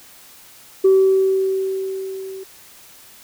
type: tone with level ramp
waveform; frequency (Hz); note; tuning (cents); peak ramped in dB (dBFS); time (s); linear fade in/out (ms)
sine; 382.9; G4; -41; -7 to -30; 0.84-2.44; 10
effects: tanh soft clip ceiling -6 dBFS + white hiss -45 dBFS RMS until 3.23 s